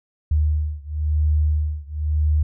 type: beating tone pair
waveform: sine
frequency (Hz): 75.6 / 76.57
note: D#2 / D#2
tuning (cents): -49 / -27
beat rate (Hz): 0.97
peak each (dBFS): -20 / -21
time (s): 0.31-2.43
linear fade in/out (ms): 5
effects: none